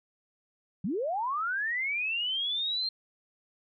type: linear sweep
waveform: sine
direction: up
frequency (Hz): 155.56 to 4203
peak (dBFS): -28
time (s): 0.84-2.89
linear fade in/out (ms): 5
effects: none